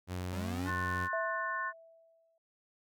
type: tone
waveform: sawtooth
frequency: 90.6 Hz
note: F#2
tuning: 36 cents flat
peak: -32 dBFS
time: 0.07-1.09 s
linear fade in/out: 50 ms
type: linear sweep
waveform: square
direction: up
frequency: 181.4 to 293.7 Hz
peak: -39 dBFS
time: 0.33-0.7 s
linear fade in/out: 0 ms
type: chord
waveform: sine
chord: F# diminished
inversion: second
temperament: just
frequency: 1065.6 / 1480 / 1776 Hz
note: C6 / F#6 / A6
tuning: +31 / 0 / +16 cents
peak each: -36 / -39 / -38 dBFS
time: 0.65-1.73 s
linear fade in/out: 50 ms
type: tone with exponential decay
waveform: sine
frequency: 658 Hz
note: E5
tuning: 3 cents flat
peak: -32 dBFS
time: 1.13-2.38 s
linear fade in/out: 2 ms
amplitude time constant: 270 ms
effects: none